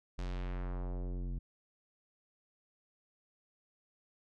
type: tone with low-pass filter sweep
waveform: square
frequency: 45.07 Hz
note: F#1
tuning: 45 cents flat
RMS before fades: -38 dBFS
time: 0.18-1.39 s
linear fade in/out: 10 ms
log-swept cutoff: 6100 to 190 Hz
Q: 1.1
effects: none